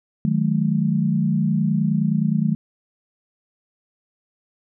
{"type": "chord", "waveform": "sine", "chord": "D# diminished", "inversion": "none", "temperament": "equal with one note detuned", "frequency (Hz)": [155.56, 185, 214.9], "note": ["D#3", "F#3", "A3"], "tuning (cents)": [0, 0, -41], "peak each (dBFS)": [-21, -22, -21], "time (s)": [0.25, 2.55], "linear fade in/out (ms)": 0, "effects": []}